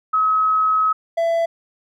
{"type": "tone pair in turn", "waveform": ["sine", "triangle"], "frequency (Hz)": [1279, 668.2], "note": ["D#6", "E5"], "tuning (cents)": [47, 23], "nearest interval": "major seventh", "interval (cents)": 1124, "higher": "first", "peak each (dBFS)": -14, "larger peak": "neither", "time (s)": [[0.13, 0.93], [1.17, 1.46]], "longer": "first", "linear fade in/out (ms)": 10, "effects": []}